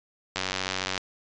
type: click train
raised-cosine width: 0.2 ms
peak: -10 dBFS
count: 59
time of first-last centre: 0.36-0.978 s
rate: 93.9 Hz
effects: resampled to 16000 Hz